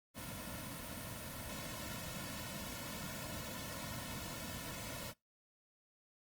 pink noise with comb filter, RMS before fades -45 dBFS, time 0.14-5.14 s, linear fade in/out 50 ms, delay 2.5 ms, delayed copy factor -0.95, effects noise-tail reverb RT60 0.2 s tail -23 dB re dry + Opus 32 kbps

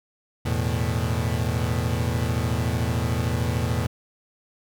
35% pulse chord, E suspended fourth, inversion none, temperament equal, 82.41 / 110 / 123.47 Hz, E2 / A2 / B2, 0 / 0 / 0 cents, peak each -25 dBFS, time 0.45-3.87 s, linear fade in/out 10 ms, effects none

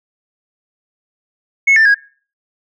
sine tone with pitch steps, 2190 / 1780 / 1645 Hz, C#7 / A6 / G#6, -22 / +20 / -17 cents, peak -5 dBFS, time 1.67-1.946 s, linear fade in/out 10 ms, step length 92 ms, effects noise-tail reverb RT60 0.4 s tail -21 dB re dry + tanh soft clip ceiling -5 dBFS

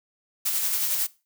blue noise with tremolo, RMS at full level -24 dBFS, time 0.45-1.07 s, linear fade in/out 10 ms, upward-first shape sine, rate 11 Hz, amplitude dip 35%, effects noise-tail reverb RT60 0.3 s tail -20 dB re dry

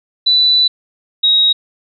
sine tone pair in turn, 3977 / 3795 Hz, B7 / A#7, +11 / +30 cents, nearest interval minor second, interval 81 cents, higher first, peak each -8 dBFS, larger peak neither, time 0.26-0.68 / 1.23-1.53 s, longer first, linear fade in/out 10 ms, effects none

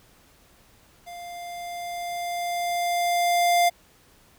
square tone with level ramp, 698.5 Hz, F5, in tune, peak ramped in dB -38 to -17 dBFS, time 1.06-3.7 s, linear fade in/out 20 ms, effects pink hiss -57 dBFS RMS until 4.38 s

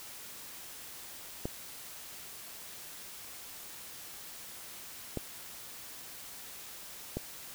clicks, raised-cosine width 2 ms, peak -20 dBFS, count 3, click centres 1.455 / 5.173 / 7.17 s, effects white hiss -47 dBFS RMS until 7.54 s

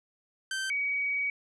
sawtooth / sine tone pair in turn, 1554 / 2262 Hz, G6 / C#7, -16 / +34 cents, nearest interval tritone, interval 650 cents, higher second, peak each -27 dBFS, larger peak neither, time 0.51-0.7 / 0.7-1.3 s, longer second, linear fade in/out 2 ms, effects resampled to 24000 Hz

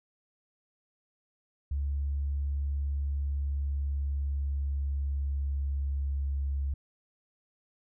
sine tone with pitch glide, 70.6 to 69.39 Hz, C#2 to C#2, +32 to +2 cents, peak -27 dBFS, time 1.71-6.74 s, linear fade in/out 5 ms, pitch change -30 cents, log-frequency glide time 2.87-6.53 s, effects tanh soft clip ceiling -23 dBFS

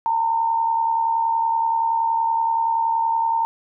sine tone with amplitude modulation, 912 Hz, A#5, 38 cents flat, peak -15 dBFS, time 0.06-3.45 s, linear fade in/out 0 ms, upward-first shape sine, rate 70.6 Hz, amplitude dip 50%, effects none

